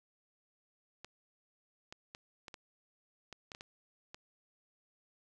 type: clicks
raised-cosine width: 0.2 ms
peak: -29 dBFS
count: 10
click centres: 1.046 / 1.925 / 2.149 / 2.482 / 2.542 / 3.327 / 3.518 / 3.549 / 3.609 / 4.145 s
effects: none